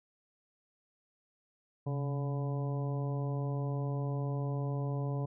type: harmonic tone with a mistuned harmonic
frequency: 142.4 Hz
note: C#3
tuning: 47 cents sharp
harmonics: 1 / 2 / 3 / 4 / 5 / 6 / 7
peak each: -32 / -43 / -43 / -45 / -48 / -53 / -49 dBFS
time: 1.86-5.26 s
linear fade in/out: 10 ms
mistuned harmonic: 1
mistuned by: -73 cents
effects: none